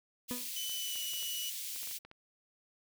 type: high-pass noise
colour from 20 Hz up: white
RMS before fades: -41 dBFS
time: 0.28-1.99 s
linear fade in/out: 20 ms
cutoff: 2500 Hz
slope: 24 dB/octave
type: tone with exponential decay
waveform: 35% pulse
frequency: 246.9 Hz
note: B3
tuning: in tune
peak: -32 dBFS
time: 0.31-0.52 s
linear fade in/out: 0 ms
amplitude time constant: 44 ms
type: tone with pitch glide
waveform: sawtooth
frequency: 3013 to 2944 Hz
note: F#7 to F#7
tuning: +31 to -9 cents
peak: -35 dBFS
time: 0.56-1.5 s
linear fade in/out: 5 ms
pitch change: -40 cents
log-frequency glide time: 0.75-0.98 s
type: clicks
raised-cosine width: 0.3 ms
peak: -36 dBFS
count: 10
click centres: 0.695 / 0.957 / 1.136 / 1.228 / 1.761 / 1.832 / 1.874 / 1.912 / 2.05 / 2.114 s
effects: none